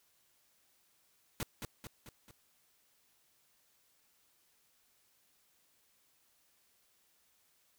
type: noise with echo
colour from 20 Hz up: pink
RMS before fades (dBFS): -37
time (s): 1.4-1.43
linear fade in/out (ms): 0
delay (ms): 220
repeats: 4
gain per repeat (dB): -5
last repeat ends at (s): 2.31
effects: white hiss -72 dBFS RMS until 7.78 s